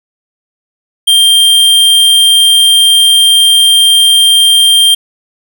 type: tone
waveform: square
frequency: 3181 Hz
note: G7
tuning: 25 cents sharp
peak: -4 dBFS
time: 1.07-4.95 s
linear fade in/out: 10 ms
effects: none